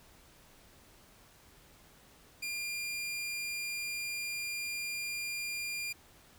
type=tone; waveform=sawtooth; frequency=2400 Hz; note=D7; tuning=37 cents sharp; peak=-32 dBFS; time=2.42-5.93 s; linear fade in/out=10 ms; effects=pink hiss -60 dBFS RMS until 6.38 s